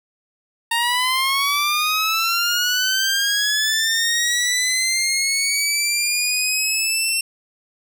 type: linear sweep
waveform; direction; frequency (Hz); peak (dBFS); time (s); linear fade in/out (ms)
15% pulse; up; 920 to 2716; -11; 0.71-7.21; 5
effects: none